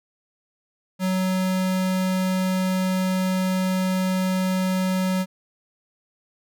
square tone, 186.4 Hz, F#3, 13 cents sharp, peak -21 dBFS, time 0.99-5.26 s, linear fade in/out 50 ms, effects none

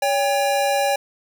square tone pair together, 564 / 801.2 Hz, C#5 / G5, +30 / +38 cents, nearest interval tritone, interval 608 cents, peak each -21 dBFS, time 0.02-0.96 s, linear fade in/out 5 ms, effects none

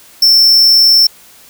square tone, 5380 Hz, E8, 34 cents sharp, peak -5 dBFS, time 0.22-1.07 s, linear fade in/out 5 ms, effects white hiss -41 dBFS RMS until 1.49 s

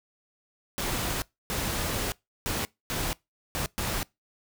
pink noise bursts at uneven times, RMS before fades -30 dBFS, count 6, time 0.78-1.22 / 1.5-2.12 / 2.46-2.65 / 2.9-3.13 / 3.55-3.66 / 3.78-4.03 s, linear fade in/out 0 ms, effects noise-tail reverb RT60 0.2 s tail -23 dB re dry

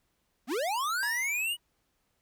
square linear sweep, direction up, 207.3 to 2960 Hz, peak -29 dBFS, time 0.47-1.57 s, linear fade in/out 50 ms
sawtooth tone with exponential decay, 953 Hz, A#5, 38 cents sharp, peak -30 dBFS, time 1.03-1.59 s, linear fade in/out 0 ms, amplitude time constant 120 ms
effects pink hiss -75 dBFS RMS until 2.21 s

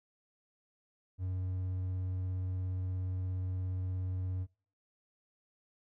triangle tone with vibrato, 92.5 Hz, F#2, in tune, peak -31 dBFS, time 1.18-4.47 s, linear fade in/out 50 ms, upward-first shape sine, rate 17 Hz, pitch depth 9 cents each way, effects noise-tail reverb RT60 0.4 s tail -23 dB re dry

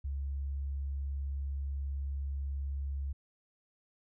sine tone, 69.3 Hz, C#2, in tune, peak -33 dBFS, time 0.04-3.13 s, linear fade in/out 10 ms, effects none

